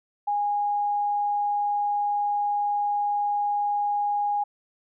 sine tone, 822 Hz, G#5, 18 cents flat, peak -22 dBFS, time 0.27-4.44 s, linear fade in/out 10 ms, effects none

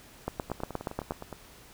two click trains, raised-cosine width 1 ms, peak -24 / -16 dBFS, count 9 / 8, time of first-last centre 0.5-1.327 / 0.28-1.108 s, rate 9.67 / 8.45 Hz, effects pink hiss -53 dBFS RMS until 1.73 s

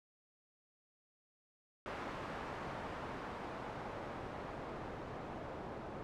white noise with low-pass filter sweep, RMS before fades -45 dBFS, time 1.86-6.03 s, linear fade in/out 0 ms, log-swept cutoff 1200 to 710 Hz, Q 0.8, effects none

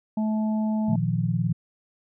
harmonic tone, 216.5 Hz, A3, 28 cents flat, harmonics 1 / 3 / 4, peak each -22 / -36 / -37 dBFS, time 0.17-0.96 s, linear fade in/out 5 ms
sine chord, Bb suspended fourth, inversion none, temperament equal, 116.54 / 155.56 / 174.61 Hz, Bb2 / Eb3 / F3, 0 / 0 / 0 cents, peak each -26 dBFS, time 0.88-1.53 s, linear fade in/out 10 ms
effects none

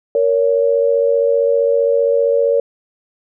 sine tone pair together, 466.2 / 561.5 Hz, A#4 / C#5, 0 / +22 cents, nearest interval minor third, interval 322 cents, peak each -14 dBFS, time 0.15-2.6 s, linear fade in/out 2 ms, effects none

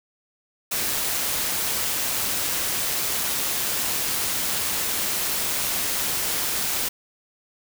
white noise with amplitude modulation, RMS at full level -24 dBFS, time 0.71-6.89 s, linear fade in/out 10 ms, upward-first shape sine, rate 140 Hz, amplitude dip 25%, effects none

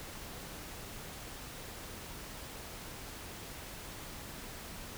silence, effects pink hiss -46 dBFS RMS until 4.97 s

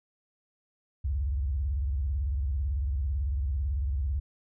sine tone with vibrato, 68.2 Hz, C#2, 28 cents flat, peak -26 dBFS, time 1.04-4.2 s, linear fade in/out 10 ms, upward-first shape square, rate 18 Hz, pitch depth 220 cents each way, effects none

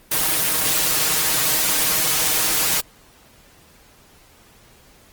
white noise with comb filter, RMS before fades -19 dBFS, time 0.11-2.81 s, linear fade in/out 10 ms, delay 6.4 ms, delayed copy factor +0.8, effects pink hiss -51 dBFS RMS until 5.12 s + Opus 24 kbps

